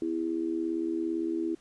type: tone with amplitude modulation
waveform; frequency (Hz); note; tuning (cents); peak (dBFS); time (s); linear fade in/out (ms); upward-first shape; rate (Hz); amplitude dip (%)
sine; 330; E4; +2; -24; 0.02-1.55; 2; sine; 77.7; 80
effects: pink hiss -62 dBFS RMS until 1.6 s + resampled to 22050 Hz